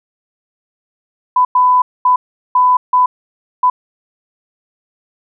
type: tone bursts at uneven times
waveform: sine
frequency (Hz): 1000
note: B5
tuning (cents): +21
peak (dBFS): -7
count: 6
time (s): 1.36-1.45 / 1.55-1.82 / 2.05-2.16 / 2.55-2.77 / 2.93-3.06 / 3.63-3.7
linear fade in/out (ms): 5
effects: none